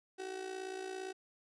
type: tone with amplitude modulation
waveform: 35% pulse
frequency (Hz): 378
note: F#4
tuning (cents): +37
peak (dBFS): -36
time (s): 0.18-1.13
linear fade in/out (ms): 20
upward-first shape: sine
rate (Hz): 57.6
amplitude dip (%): 65
effects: resampled to 22050 Hz